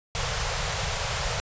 pink band-stop noise, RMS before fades -28 dBFS, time 0.15-1.4 s, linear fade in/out 0 ms, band 160 to 450 Hz, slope 48 dB/octave, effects resampled to 16000 Hz

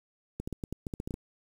clicks, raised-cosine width 3 ms, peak -22 dBFS, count 11, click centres 0.4 / 0.475 / 0.527 / 0.638 / 0.726 / 0.868 / 0.938 / 1.001 / 1.075 / 1.108 / 1.141 s, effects 8-bit

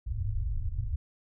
pink low-pass noise, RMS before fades -31 dBFS, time 0.06-0.96 s, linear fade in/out 5 ms, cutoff 120 Hz, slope 96 dB/octave, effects none

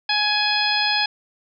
harmonic tone, 838 Hz, G#5, 15 cents sharp, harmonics 1 / 2 / 3 / 4 / 5 / 6, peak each -25 / -25 / -25 / -25 / -25 / -25 dBFS, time 0.09-1.06 s, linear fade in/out 5 ms, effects none

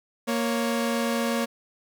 sawtooth tone pair together, 233.1 / 554.4 Hz, A#3 / C#5, 0 / 0 cents, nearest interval octave + minor third, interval 1500 cents, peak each -21 / -25 dBFS, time 0.27-1.46 s, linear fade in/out 20 ms, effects none

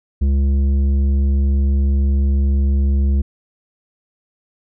triangle tone with tanh clipping, 69 Hz, C#2, 7 cents flat, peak -14 dBFS, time 0.21-3.22 s, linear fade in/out 10 ms, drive 13 dB, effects none

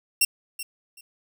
10% pulse tone with echo, 2735 Hz, F7, 37 cents flat, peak -8 dBFS, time 0.21-0.25 s, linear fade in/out 5 ms, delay 380 ms, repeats 2, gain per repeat -14 dB, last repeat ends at 1.01 s, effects none

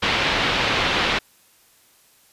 white low-pass noise, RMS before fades -21 dBFS, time 0.02-1.19 s, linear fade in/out 10 ms, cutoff 3600 Hz, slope 24 dB/octave, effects white hiss -56 dBFS RMS until 2.32 s + resampled to 32000 Hz

